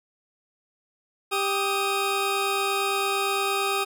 20% pulse tone pair together, 394.4 / 1252 Hz, G4 / D#6, +11 / +10 cents, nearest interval octave + minor sixth, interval 1999 cents, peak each -21 dBFS, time 1.31-3.85 s, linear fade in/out 20 ms, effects none

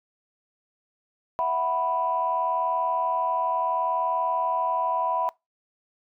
sine chord, E suspended second, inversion none, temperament equal, 659.3 / 740 / 987.8 Hz, E5 / F#5 / B5, 0 / 0 / 0 cents, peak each -28 / -29 / -24 dBFS, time 1.39-5.29 s, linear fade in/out 0 ms, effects noise-tail reverb RT60 0.2 s tail -23 dB re dry + tanh soft clip ceiling -13 dBFS

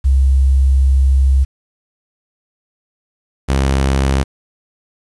sine / sawtooth tone pair in turn, 66.8 / 67.46 Hz, C2 / C#2, +36 / -46 cents, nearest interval unison, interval 18 cents, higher second, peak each -8 dBFS, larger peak neither, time 0.04-1.45 / 3.48-4.24 s, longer first, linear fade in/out 20 ms, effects resampled to 24000 Hz + 7-bit

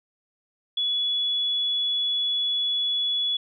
sine tone, 3400 Hz, G#7, 40 cents sharp, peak -22 dBFS, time 0.77-3.37 s, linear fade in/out 5 ms, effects none

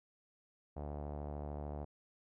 sawtooth tone with low-pass filter, 73.42 Hz, D2, in tune, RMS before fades -43 dBFS, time 0.76-1.85 s, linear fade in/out 10 ms, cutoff 720 Hz, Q 2.6, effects none

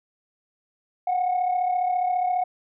sine tone pair together, 725 / 759.7 Hz, F#5 / F#5, -35 / +46 cents, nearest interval minor second, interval 81 cents, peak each -20 / -27 dBFS, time 1.07-2.44 s, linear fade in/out 5 ms, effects tanh soft clip ceiling -17 dBFS

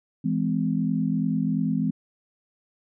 sine chord, E augmented, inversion none, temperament equal with one note detuned, 164.81 / 207.7 / 256.5 Hz, E3 / G#3 / B#3, 0 / 0 / -34 cents, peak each -26 dBFS, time 0.24-1.91 s, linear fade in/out 10 ms, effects none

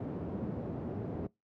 pink band-pass noise, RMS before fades -38 dBFS, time 0-1.27 s, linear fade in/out 5 ms, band 100 to 430 Hz, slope 12 dB/octave, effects noise-tail reverb RT60 0.2 s tail -24 dB re dry + high-pass 60 Hz 12 dB/octave

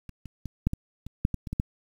clicks, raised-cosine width 5 ms, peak -29 / -28 / -22 / -10 / -17 / -26 / -9 / -16 / -23 / -18 / -12 dBFS, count 11, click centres 0.093 / 0.257 / 0.457 / 0.67 / 0.734 / 1.066 / 1.251 / 1.343 / 1.472 / 1.53 / 1.599 s, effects 8-bit

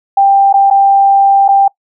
sine tone with dropouts, 790 Hz, G5, 13 cents sharp, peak -4 dBFS, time 0.17-1.68 s, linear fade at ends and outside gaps 5 ms, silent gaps 0.528-0.539 / 0.702-0.709 / 1.481-1.487 s, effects noise-tail reverb RT60 0.1 s tail -23 dB re dry

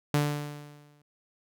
sawtooth tone with exponential decay, 146.83 Hz, D3, in tune, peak -17 dBFS, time 0.14-1.02 s, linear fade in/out 2 ms, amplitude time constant 190 ms, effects none

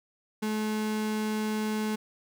35% pulse tone, 215.1 Hz, A3, 39 cents flat, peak -26 dBFS, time 0.42-1.96 s, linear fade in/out 10 ms, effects none

